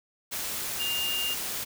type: tone in noise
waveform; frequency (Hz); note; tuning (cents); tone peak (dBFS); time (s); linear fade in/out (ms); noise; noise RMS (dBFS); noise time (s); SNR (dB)
sine; 2814; F7; +12; -28; 0.79-1.35; 20; white; -33; 0.31-1.65; +2
effects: none